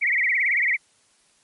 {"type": "tone with vibrato", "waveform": "sine", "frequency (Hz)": 2090, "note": "C7", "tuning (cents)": -2, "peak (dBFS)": -18, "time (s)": [0.01, 0.77], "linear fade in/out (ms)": 20, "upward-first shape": "triangle", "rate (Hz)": 18, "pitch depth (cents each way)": 210, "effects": ["white hiss -61 dBFS RMS until 1.43 s", "MP3 48 kbps"]}